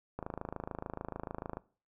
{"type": "click train", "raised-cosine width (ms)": 1, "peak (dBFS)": -24, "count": 38, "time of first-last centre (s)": [0.19, 1.571], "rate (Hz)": 26.8, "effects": ["noise-tail reverb RT60 0.4 s tail -20 dB re dry"]}